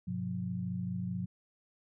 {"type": "tone cluster", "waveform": "sine", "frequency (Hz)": [101.6, 126.4, 180.1], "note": ["G#2", "B2", "F#3"], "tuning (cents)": [-38, 41, -46], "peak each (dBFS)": [-40, -40, -35], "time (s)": [0.07, 1.26], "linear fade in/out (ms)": 10, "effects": []}